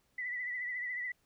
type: tone with vibrato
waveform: sine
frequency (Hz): 1975.5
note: B6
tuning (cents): 0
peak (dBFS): -35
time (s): 0.18-1.12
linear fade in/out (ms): 5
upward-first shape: triangle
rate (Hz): 14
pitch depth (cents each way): 59
effects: pink hiss -74 dBFS RMS until 1.25 s